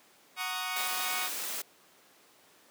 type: chord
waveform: 15% pulse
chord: D# minor seventh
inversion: first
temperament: equal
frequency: 740 / 932.3 / 1108.7 / 1244.5 Hz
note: F#5 / A#5 / C#6 / D#6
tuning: 0 / 0 / 0 / 0 cents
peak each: -31 / -35 / -32 / -31 dBFS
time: 0.36-1.3 s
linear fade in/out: 50 ms
type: noise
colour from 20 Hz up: white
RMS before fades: -36 dBFS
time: 0.76-1.62 s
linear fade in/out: 5 ms
effects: pink hiss -60 dBFS RMS until 2.7 s + high-pass 300 Hz 12 dB/octave